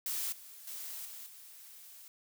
blue noise with level steps, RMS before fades -36 / -52 / -43 / -47 / -53 dBFS, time 0.06-2.08 s, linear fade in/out 2 ms, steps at 0.32 / 0.67 / 1.05 / 1.26 s, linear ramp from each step 5 ms, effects none

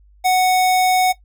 square tone, 740 Hz, F#5, in tune, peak -13 dBFS, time 0.24-1.13 s, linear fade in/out 20 ms, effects noise-tail reverb RT60 0.1 s tail -17 dB re dry + added 50 Hz sine -47 dBFS peak until 1.24 s

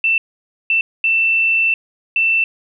sine tone bursts at uneven times, 2673 Hz, E7, 23 cents sharp, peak -12 dBFS, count 4, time 0.04-0.18 / 0.7-0.81 / 1.04-1.74 / 2.16-2.44 s, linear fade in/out 2 ms, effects none

